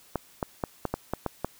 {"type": "clicks", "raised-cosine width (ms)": 1, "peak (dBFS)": -13, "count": 8, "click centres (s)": [0.157, 0.428, 0.638, 0.853, 0.94, 1.136, 1.263, 1.446], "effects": ["white hiss -56 dBFS RMS until 1.59 s"]}